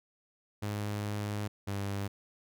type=tone pair in turn; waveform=sawtooth; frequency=103.83 / 99.85 Hz; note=G#2 / G2; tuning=0 / +32 cents; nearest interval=minor second; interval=68 cents; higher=first; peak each=-29 / -29 dBFS; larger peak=neither; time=0.62-1.48 / 1.67-2.08 s; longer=first; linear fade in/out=10 ms; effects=none